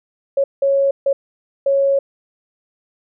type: tone bursts at uneven times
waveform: sine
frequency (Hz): 552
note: C#5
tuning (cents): -7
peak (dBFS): -12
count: 4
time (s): 0.37-0.44 / 0.62-0.91 / 1.06-1.13 / 1.66-1.99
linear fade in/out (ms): 5
effects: none

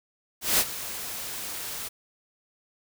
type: noise with ADSR envelope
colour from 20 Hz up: white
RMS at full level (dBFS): -20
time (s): 0.41-1.89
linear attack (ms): 180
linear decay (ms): 51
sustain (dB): -15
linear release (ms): 16
effects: none

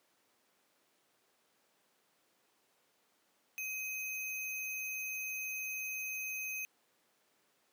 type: tone with sample-and-hold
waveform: sine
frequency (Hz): 2527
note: D#7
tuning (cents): +26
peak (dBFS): -37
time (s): 3.58-6.65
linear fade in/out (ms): 0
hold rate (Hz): 8820
effects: pink hiss -73 dBFS RMS until 7.72 s + high-pass 300 Hz 12 dB/octave

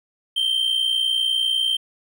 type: tone with amplitude modulation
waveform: triangle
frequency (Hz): 3136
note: G7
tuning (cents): 0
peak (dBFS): -14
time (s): 0.36-1.77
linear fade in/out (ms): 10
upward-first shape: sine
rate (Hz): 60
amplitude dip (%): 65
effects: none

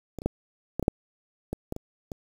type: clicks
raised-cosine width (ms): 2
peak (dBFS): -22 / -26 / -10 / -14 / -15 / -7 / -17 / -17 / -22 / -22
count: 10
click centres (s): 0.187 / 0.219 / 0.26 / 0.796 / 0.827 / 0.881 / 1.53 / 1.724 / 1.764 / 2.118
effects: 7-bit

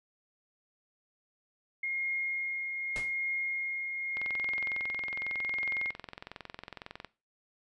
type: tone with tremolo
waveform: sine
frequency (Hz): 2141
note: C7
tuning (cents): +39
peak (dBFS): -29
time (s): 1.83-5.91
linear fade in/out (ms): 5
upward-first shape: triangle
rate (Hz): 0.84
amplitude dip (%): 40
type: noise with exponential decay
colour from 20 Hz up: pink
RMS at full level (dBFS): -37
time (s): 2.96-3.16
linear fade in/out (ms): 0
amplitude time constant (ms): 43
type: click train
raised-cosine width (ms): 0.3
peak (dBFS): -25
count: 64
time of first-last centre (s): 4.17-7.047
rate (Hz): 21.9
effects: noise-tail reverb RT60 0.3 s tail -19 dB re dry + resampled to 22050 Hz

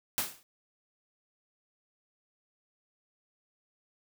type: noise with exponential decay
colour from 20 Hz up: white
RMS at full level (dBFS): -27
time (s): 0.18-0.43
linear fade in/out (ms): 0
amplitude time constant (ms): 54
effects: none

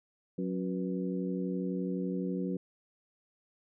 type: harmonic tone with a mistuned harmonic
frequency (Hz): 91.9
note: F#2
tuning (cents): -11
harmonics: 2 / 3 / 4 / 5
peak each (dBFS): -33 / -37 / -39 / -41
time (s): 0.38-2.57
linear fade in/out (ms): 5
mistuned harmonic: 5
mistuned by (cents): +98
effects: none

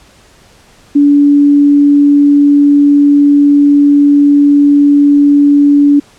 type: tone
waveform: sine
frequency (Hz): 287.3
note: D4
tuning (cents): -38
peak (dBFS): -3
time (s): 0.95-6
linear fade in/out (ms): 10
effects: pink hiss -43 dBFS RMS until 6.18 s + low-pass 9000 Hz 12 dB/octave

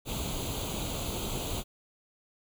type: noise with comb filter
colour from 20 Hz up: pink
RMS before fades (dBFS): -34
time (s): 0.05-1.64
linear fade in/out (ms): 50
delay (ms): 0.28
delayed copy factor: +0.8
effects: none

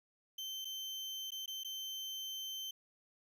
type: tone with dropouts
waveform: 35% pulse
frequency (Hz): 3100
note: G7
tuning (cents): -20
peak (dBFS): -39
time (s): 0.38-2.71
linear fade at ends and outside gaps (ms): 5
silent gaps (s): 0.647-0.652 / 1.306-1.318 / 1.46-1.477 / 1.635-1.646
effects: none

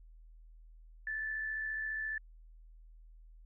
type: tone with amplitude modulation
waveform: sine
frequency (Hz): 1751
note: A6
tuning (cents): -9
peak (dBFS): -33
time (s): 1.07-2.18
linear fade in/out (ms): 2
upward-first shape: sine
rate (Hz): 74.6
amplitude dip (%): 40
effects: added 40 Hz sine -53 dBFS peak until 3.45 s

